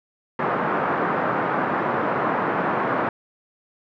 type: band-pass noise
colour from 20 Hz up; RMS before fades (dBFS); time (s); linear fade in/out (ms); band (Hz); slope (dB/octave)
white; -23; 0.39-3.09; 2; 140 to 1400; 24
effects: none